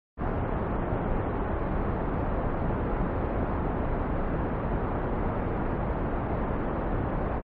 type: low-pass noise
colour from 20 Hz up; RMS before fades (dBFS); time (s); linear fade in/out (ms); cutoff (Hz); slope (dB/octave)
pink; -28; 0.17-7.42; 50; 1100; 12
effects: low-pass 2000 Hz 12 dB/octave + MP3 32 kbps